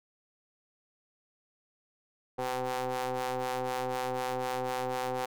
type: ring-modulated tone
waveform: sawtooth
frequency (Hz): 127.8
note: C3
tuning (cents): -40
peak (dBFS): -24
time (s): 2.38-5.26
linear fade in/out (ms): 10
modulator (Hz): 637
effects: none